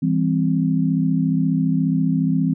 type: chord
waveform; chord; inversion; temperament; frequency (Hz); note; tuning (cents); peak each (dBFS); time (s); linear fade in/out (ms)
sine; C major; first; equal with one note detuned; 164.81 / 199.42 / 261.6; E3 / G3 / C4; 0 / +30 / 0; -19 / -23 / -20; 0.02-2.54; 10
effects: none